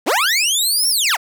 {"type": "linear two-way sweep", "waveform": "20% pulse", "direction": "up then down", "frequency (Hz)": [194.3, 5588, 566], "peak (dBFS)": -9, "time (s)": [0.06, 1.17], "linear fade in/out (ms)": 20, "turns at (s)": 0.89, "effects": []}